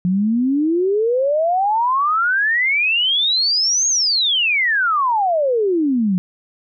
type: exponential two-way sweep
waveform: sine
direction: up then down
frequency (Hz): 175.8 to 6645 to 175.8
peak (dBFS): -14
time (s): 0.05-6.18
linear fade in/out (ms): 0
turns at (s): 3.88
effects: none